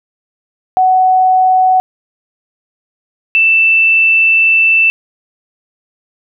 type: tone pair in turn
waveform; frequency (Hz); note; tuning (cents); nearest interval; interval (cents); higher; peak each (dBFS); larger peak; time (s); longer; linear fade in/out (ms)
sine; 746 / 2658; F#5 / E7; +14 / +14; octave + minor seventh; 2200; second; -6; neither; 0.77-1.8 / 3.35-4.9; second; 0
effects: none